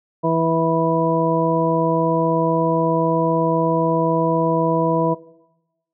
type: harmonic tone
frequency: 163.8 Hz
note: E3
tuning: 11 cents flat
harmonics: 1 / 2 / 3 / 4 / 6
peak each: -22 / -22 / -22 / -22 / -22 dBFS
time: 0.23-5.15 s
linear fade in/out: 20 ms
effects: noise-tail reverb RT60 1.0 s tail -21 dB re dry